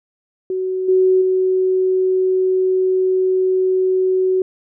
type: tone with level steps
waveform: sine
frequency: 373.6 Hz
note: F#4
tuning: 17 cents sharp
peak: -18 / -10 / -13 dBFS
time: 0.5-4.42 s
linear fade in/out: 2 ms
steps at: 0.88 / 1.21 s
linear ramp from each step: 10 ms
effects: none